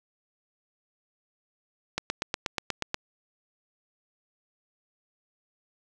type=click train; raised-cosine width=0.2 ms; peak=-10 dBFS; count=9; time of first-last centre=1.98-2.944 s; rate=8.3 Hz; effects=none